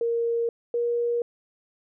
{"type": "tone pair in turn", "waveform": "sine", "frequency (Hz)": [466.2, 474.6], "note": ["A#4", "A#4"], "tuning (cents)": [0, 31], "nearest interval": "unison", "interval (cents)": 31, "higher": "second", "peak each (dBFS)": -22, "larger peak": "neither", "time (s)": [[0.01, 0.49], [0.74, 1.22]], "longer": "neither", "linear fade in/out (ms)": 2, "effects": []}